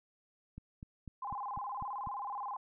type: click train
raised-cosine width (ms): 5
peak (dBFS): -33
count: 7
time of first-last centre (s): 0.58-2.073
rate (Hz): 4.02
type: tone with vibrato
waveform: sine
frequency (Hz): 916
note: A#5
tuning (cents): -31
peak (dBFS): -37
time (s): 1.22-2.57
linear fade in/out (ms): 5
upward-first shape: square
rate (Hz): 19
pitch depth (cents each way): 210
effects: none